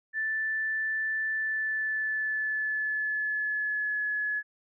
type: tone with pitch glide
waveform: sine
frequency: 1760 to 1701 Hz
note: A6 to G#6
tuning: 0 to +41 cents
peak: -27 dBFS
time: 0.13-4.43 s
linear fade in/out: 50 ms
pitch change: -59 cents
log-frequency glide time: 1.32-4.05 s
effects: none